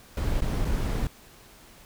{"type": "noise with dropouts", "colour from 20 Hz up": "brown", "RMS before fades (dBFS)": -26, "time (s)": [0.17, 1.07], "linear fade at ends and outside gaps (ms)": 2, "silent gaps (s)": [[0.407, 0.419], [0.647, 0.651]], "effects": ["pink hiss -52 dBFS RMS until 1.85 s"]}